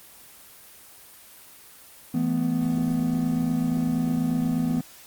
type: chord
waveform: triangle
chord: E suspended fourth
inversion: none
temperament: equal with one note detuned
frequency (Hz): 164.81 / 220 / 248.4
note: E3 / A3 / B3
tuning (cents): 0 / 0 / +10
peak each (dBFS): -25 / -27 / -22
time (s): 2.14-4.81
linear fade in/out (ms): 5
effects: white hiss -48 dBFS RMS until 5.06 s + Opus 24 kbps